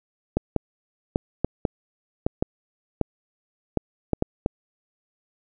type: clicks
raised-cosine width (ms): 2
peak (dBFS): -7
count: 12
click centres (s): 0.37 / 0.563 / 1.159 / 1.446 / 1.652 / 2.265 / 2.425 / 3.013 / 3.773 / 4.133 / 4.224 / 4.461
effects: none